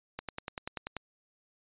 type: click train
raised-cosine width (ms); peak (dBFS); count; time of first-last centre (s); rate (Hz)
0.3; -20; 9; 0.19-0.967; 10.3
effects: resampled to 8000 Hz